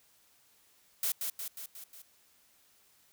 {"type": "noise with echo", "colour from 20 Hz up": "blue", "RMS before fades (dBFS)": -31, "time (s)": [1.03, 1.12], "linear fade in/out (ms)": 2, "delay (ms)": 180, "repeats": 5, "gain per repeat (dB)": -4, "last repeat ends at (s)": 2.02, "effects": ["white hiss -66 dBFS RMS until 3.12 s"]}